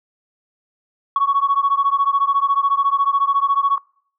sine beating tone pair, 1108.7 / 1122.7 Hz, C#6 / C#6, 0 / +22 cents, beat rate 14 Hz, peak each -16 / -17 dBFS, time 1.16-3.78 s, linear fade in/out 2 ms, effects noise-tail reverb RT60 0.6 s tail -25 dB re dry + tanh soft clip ceiling -8 dBFS

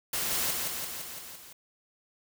white noise with echo, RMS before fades -31 dBFS, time 0.13-0.51 s, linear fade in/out 5 ms, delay 170 ms, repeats 6, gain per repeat -3 dB, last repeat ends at 1.53 s, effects none

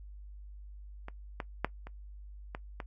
clicks, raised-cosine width 0.5 ms, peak -27 / -20 / -13 / -30 / -23 / -23 dBFS, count 6, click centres 1.084 / 1.402 / 1.646 / 1.87 / 2.549 / 2.802 s, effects noise-tail reverb RT60 0.1 s tail -19 dB re dry + added 50 Hz sine -45 dBFS peak until 2.86 s

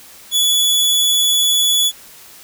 sawtooth tone, 3418 Hz, G#7, 49 cents sharp, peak -9 dBFS, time 0.31-1.92 s, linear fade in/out 50 ms, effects white hiss -41 dBFS RMS until 2.43 s

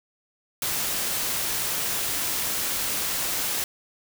white noise, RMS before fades -27 dBFS, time 0.62-3.64 s, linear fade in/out 2 ms, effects none

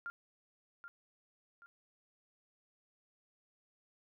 sine tone with echo, 1396.9 Hz, F6, in tune, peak -39 dBFS, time 0.06-0.1 s, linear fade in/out 0 ms, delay 780 ms, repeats 2, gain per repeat -8 dB, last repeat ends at 1.66 s, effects none

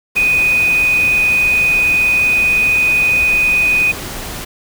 sine tone in noise, 2489 Hz, D#7, in tune, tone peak -10 dBFS, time 0.16-3.92 s, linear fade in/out 10 ms, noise pink, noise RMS -26 dBFS, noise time 0.15-4.45 s, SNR +13 dB, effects none

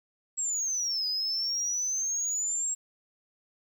sine exponential two-way sweep, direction down then up, 7730 to 4951 to 7620 Hz, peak -26 dBFS, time 0.37-2.75 s, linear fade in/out 20 ms, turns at 1.07 s, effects tanh soft clip ceiling -24 dBFS + 10-bit

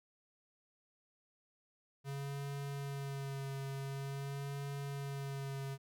square tone with vibrato, 138.59 Hz, C#3, in tune, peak -40 dBFS, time 2.04-5.78 s, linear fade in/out 50 ms, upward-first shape sine, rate 0.47 Hz, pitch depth 24 cents each way, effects none

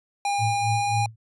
square tone with pitch glide, 808 to 813.2 Hz, G#5 to G#5, -48 to -37 cents, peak -23 dBFS, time 0.25-1.06 s, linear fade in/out 2 ms, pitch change +11 cents, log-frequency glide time 0.51-0.89 s
sine tone with tremolo, 111.1 Hz, A2, 17 cents sharp, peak -22 dBFS, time 0.38-1.16 s, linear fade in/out 50 ms, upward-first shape sine, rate 3.7 Hz, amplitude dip 90%
effects resampled to 24000 Hz

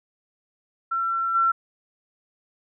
sine tone with level steps, 1352 Hz, E6, 43 cents sharp, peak -22 / -17 dBFS, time 0.91-1.52 s, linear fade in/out 10 ms, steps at 1.34 s, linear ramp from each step 20 ms, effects none

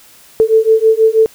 sine beating tone pair, 440 / 446.2 Hz, A4 / A4, 0 / +24 cents, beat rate 6.2 Hz, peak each -10 dBFS, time 0.4-1.26 s, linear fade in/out 0 ms, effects white hiss -43 dBFS RMS until 1.34 s

